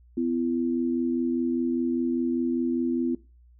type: tone pair together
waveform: sine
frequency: 252.4 / 337.4 Hz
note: B3 / E4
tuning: +38 / +40 cents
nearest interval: perfect fourth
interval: 502 cents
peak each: -25 / -27 dBFS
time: 0.17-3.15 s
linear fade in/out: 5 ms
effects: noise-tail reverb RT60 0.3 s tail -20 dB re dry + added 60 Hz sine -52 dBFS peak until 3.59 s